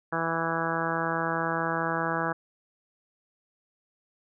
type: harmonic tone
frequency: 164.81 Hz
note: E3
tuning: in tune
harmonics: 1 / 2 / 3 / 4 / 5 / 6 / 7 / 8 / 9 / 10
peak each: -35 / -35 / -35 / -35 / -35 / -35 / -35 / -35 / -35 / -35 dBFS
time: 0.12-2.33 s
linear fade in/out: 10 ms
effects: none